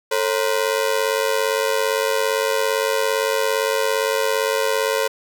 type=ring-modulated tone; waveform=sawtooth; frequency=493.9 Hz; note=B4; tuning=in tune; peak=-11 dBFS; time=0.11-5.08 s; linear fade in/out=10 ms; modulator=48.8 Hz; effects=none